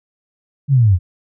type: linear sweep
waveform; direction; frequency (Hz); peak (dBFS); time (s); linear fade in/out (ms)
sine; down; 146.1 to 82.41; -8; 0.68-0.99; 50
effects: none